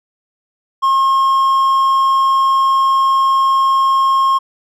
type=tone; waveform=triangle; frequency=1075 Hz; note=C6; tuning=47 cents sharp; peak=-8 dBFS; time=0.82-4.39 s; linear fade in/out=20 ms; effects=none